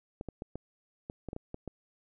clicks, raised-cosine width 2 ms, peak -25 dBFS, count 10, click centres 0.211 / 0.287 / 0.421 / 0.556 / 1.099 / 1.287 / 1.331 / 1.364 / 1.544 / 1.677 s, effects none

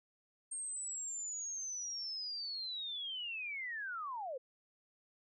sine linear sweep, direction down, 8600 to 485.2 Hz, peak -39 dBFS, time 0.51-4.38 s, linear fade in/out 10 ms, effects none

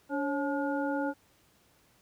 harmonic tone with a mistuned harmonic, 286.1 Hz, D4, 45 cents flat, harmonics 1 / 2 / 3 / 5, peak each -31 / -34 / -36 / -38 dBFS, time 0.09-1.14 s, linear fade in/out 50 ms, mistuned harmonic 2, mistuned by -80 cents, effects pink hiss -65 dBFS RMS until 2.01 s + high-pass 60 Hz 12 dB/octave

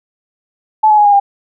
sine tone with pitch steps, 865 / 848.7 / 832.6 / 816.9 / 801.5 Hz, A5 / G#5 / G#5 / G#5 / G5, -30 / +37 / +4 / -29 / +38 cents, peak -5 dBFS, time 0.83-1.2 s, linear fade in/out 10 ms, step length 74 ms, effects none

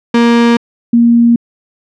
35% pulse / sine tone pair in turn, 235.1 / 235.1 Hz, A#3 / A#3, +15 / +15 cents, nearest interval unison, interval 0 cents, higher neither, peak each -4 dBFS, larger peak neither, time 0.14-0.57 / 0.93-1.36 s, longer neither, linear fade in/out 5 ms, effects low-pass 4000 Hz 12 dB/octave

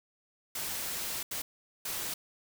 white noise bursts at uneven times, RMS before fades -36 dBFS, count 3, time 0.55-1.23 / 1.31-1.42 / 1.85-2.14 s, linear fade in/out 5 ms, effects none

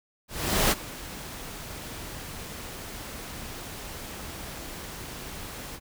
pink noise with ADSR envelope, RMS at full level -21 dBFS, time 0.28-5.8 s, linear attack 430 ms, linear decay 34 ms, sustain -18 dB, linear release 48 ms, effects none

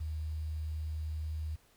sine tone with quantisation, 77.78 Hz, D#2, in tune, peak -34 dBFS, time 0-1.56 s, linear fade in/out 10 ms, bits 10, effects pink hiss -66 dBFS RMS until 1.76 s

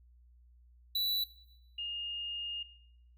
square / sine tone pair in turn, 3951 / 2836 Hz, B7 / F7, 0 / +26 cents, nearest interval tritone, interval 574 cents, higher first, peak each -30 / -36 dBFS, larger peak first, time 0.95-1.24 / 1.78-2.63 s, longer second, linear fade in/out 5 ms, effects noise-tail reverb RT60 0.9 s tail -18 dB re dry + added 60 Hz sine -58 dBFS peak until 3.17 s

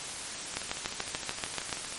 two click trains, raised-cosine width 0.2 ms, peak -12 / -20 dBFS, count 9 / 19, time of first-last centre 0.57-1.728 / 0.54-1.925 s, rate 6.91 / 13 Hz, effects white hiss -38 dBFS RMS until 1.98 s + MP3 48 kbps

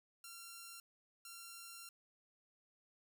5% pulse tone bursts at uneven times, 1372 Hz, F6, 31 cents flat, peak -39 dBFS, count 2, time 0.24-0.8 / 1.25-1.89 s, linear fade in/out 2 ms, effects none

